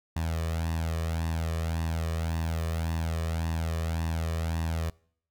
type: tone with flanger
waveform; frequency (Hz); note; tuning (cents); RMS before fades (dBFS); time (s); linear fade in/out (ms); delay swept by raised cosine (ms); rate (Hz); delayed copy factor
sawtooth; 81.8; E2; -13; -30; 0.16-4.9; 5; 1.1 to 1.71; 1.8; +0.7
effects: noise-tail reverb RT60 0.6 s tail -24 dB re dry